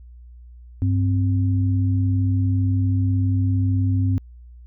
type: tone pair together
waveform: sine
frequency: 98.08 / 261.6 Hz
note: G2 / C4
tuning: +1 / 0 cents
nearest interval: octave + perfect fourth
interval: 1699 cents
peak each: -17 / -25 dBFS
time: 0.82-4.18 s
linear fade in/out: 0 ms
effects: added 60 Hz sine -40 dBFS peak until 4.66 s